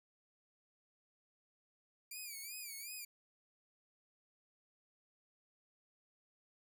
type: tone with vibrato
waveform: 5% pulse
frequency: 2349 Hz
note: D7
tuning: in tune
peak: -36 dBFS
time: 2.11-3.05 s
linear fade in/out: 5 ms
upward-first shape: sine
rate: 2.7 Hz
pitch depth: 120 cents each way
effects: none